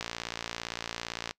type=click train; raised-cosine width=0.2 ms; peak=-16 dBFS; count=76; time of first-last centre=0.01-1.31 s; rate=57.7 Hz; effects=noise-tail reverb RT60 0.1 s tail -24 dB re dry